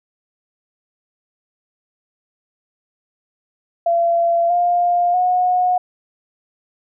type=tone with pitch steps; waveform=sine; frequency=681 / 703.4 / 726.5 Hz; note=F5 / F5 / F#5; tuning=-44 / +12 / -32 cents; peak=-13 dBFS; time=3.86-5.78 s; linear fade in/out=5 ms; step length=640 ms; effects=none